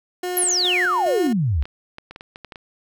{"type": "tone with tremolo", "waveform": "30% pulse", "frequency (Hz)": 360, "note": "F#4", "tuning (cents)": -47, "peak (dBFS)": -21, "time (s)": [0.23, 1.33], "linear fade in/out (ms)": 5, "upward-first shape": "square", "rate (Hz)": 2.4, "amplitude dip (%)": 40}
{"type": "exponential sweep", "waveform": "sine", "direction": "down", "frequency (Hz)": [11840, 63.6], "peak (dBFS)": -17, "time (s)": [0.37, 1.63], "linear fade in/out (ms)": 0}
{"type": "clicks", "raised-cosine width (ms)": 0.3, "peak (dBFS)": -21, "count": 10, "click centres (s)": [1.625, 1.655, 1.984, 2.11, 2.161, 2.209, 2.359, 2.447, 2.522, 2.558]}
{"effects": []}